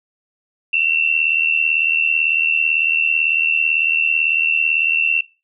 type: tone pair together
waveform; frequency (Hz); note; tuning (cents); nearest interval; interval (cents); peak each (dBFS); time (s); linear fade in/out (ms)
sine; 2659 / 2737; E7 / F7; +14 / -36; minor second; 50; -17 / -16; 0.73-5.21; 5
effects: noise-tail reverb RT60 0.3 s tail -21 dB re dry